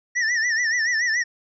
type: tone with vibrato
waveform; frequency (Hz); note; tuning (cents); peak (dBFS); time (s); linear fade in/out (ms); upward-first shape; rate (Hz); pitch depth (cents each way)
square; 1864.7; A#6; 0; -20; 0.15-1.24; 20; sine; 7; 110
effects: resampled to 16000 Hz